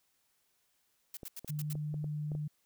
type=noise bursts; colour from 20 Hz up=blue; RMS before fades=-43 dBFS; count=6; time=1.14-1.73 s; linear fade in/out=2 ms; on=30 ms; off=82 ms
type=clicks; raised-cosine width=2 ms; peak=-32 dBFS; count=7; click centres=1.232 / 1.446 / 1.754 / 1.942 / 2.043 / 2.318 / 2.351 s
type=tone; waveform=sine; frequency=150.1 Hz; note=D3; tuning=38 cents sharp; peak=-34 dBFS; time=1.49-2.48 s; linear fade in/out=10 ms
effects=white hiss -75 dBFS RMS until 2.65 s